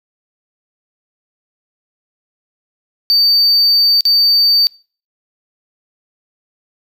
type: tone with dropouts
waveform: triangle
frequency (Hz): 4600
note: D8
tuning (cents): -37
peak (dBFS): -7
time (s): 3.1-4.67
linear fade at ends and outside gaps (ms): 0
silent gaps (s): 4.008-4.053
effects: noise-tail reverb RT60 0.4 s tail -25 dB re dry

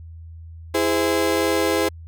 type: chord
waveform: 35% pulse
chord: E augmented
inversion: none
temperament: just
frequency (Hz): 329.6 / 412 / 515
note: E4 / G#4 / B#4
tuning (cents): 0 / -14 / -28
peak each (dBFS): -21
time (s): 0.74-1.89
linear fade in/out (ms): 10
effects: added 82 Hz sine -36 dBFS peak until 2.07 s

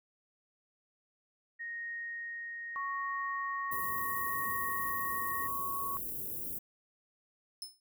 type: tone with tremolo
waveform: sine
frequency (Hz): 1864.7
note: A#6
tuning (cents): 0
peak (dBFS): -37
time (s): 1.59-5.48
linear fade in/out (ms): 20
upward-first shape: triangle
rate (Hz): 0.76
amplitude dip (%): 25
type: tone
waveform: sine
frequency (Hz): 1108.7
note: C#6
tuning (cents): 0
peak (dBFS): -35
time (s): 2.76-5.97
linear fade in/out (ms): 0
type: band-stop noise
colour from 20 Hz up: white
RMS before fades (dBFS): -39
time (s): 3.71-6.59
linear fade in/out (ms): 10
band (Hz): 450 to 12000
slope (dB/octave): 24
type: tone with exponential decay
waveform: sawtooth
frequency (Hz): 5230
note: E8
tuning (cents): -15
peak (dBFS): -34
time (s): 7.62-7.8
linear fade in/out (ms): 1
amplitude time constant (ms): 39
effects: none

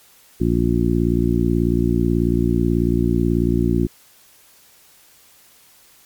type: harmonic tone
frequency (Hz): 58.27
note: A#1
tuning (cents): 0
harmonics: 1 / 2 / 3 / 4 / 5 / 6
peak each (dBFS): -22 / -22 / -22 / -22 / -22 / -22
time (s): 0.4-3.87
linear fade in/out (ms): 10
effects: white hiss -51 dBFS RMS until 6.05 s + MP3 96 kbps

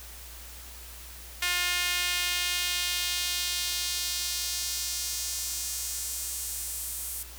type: tone with high-pass filter sweep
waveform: sawtooth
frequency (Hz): 355.3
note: F4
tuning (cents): +30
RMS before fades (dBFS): -31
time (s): 1.42-7.23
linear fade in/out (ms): 5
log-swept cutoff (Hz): 2100 to 9900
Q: 1.3
effects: added 60 Hz sine -46 dBFS peak until 7.38 s + white hiss -46 dBFS RMS until 7.38 s

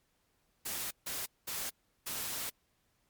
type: noise bursts at uneven times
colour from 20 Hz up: white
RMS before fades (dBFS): -38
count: 4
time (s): 0.65-0.91 / 1.06-1.26 / 1.47-1.7 / 2.06-2.5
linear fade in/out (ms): 10
effects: pink hiss -75 dBFS RMS until 3.09 s + MP3 96 kbps

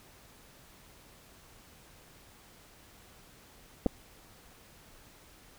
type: clicks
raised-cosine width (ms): 2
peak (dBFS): -14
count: 2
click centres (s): 3.861 / 3.865
effects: pink hiss -57 dBFS RMS until 5.58 s

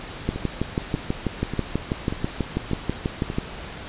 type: two click trains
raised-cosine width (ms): 3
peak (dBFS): -15 / -9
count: 6 / 20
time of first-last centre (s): 0.36-3.301 / 0.29-3.384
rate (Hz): 1.7 / 6.14
effects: pink hiss -36 dBFS RMS until 3.88 s + resampled to 8000 Hz

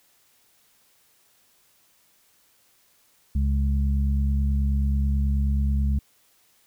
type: harmonic tone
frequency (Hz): 69.3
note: C#2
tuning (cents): 0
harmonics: 1 / 2 / 3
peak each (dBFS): -20 / -31 / -30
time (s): 3.35-5.99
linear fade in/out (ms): 5
effects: white hiss -62 dBFS RMS until 6.66 s

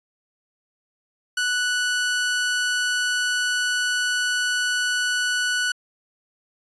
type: tone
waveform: sawtooth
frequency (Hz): 1480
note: F#6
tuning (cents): 0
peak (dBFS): -17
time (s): 1.37-5.72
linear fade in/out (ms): 5
effects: resampled to 22050 Hz

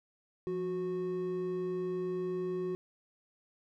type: tone pair together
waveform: triangle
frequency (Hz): 173.96 / 366.9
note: F3 / F#4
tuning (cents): -6 / -15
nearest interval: octave + minor second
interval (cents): 1291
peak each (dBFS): -38 / -31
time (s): 0.47-2.75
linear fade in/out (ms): 0
effects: none

